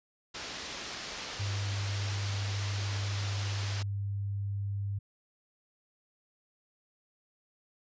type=low-pass noise; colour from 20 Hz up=white; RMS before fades=-41 dBFS; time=0.34-3.83 s; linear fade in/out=10 ms; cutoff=5900 Hz; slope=24 dB/octave
type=tone; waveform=sine; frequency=100 Hz; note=G2; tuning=35 cents sharp; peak=-31 dBFS; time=1.39-4.99 s; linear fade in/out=10 ms
effects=resampled to 16000 Hz